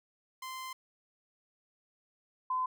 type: tone pair in turn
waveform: sawtooth / sine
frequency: 1039 / 1021.7 Hz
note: C6 / C6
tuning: -12 / -42 cents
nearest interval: unison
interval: 30 cents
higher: first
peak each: -36 / -29 dBFS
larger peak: second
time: 0.42-0.73 / 2.5-2.66 s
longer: first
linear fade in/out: 5 ms
effects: none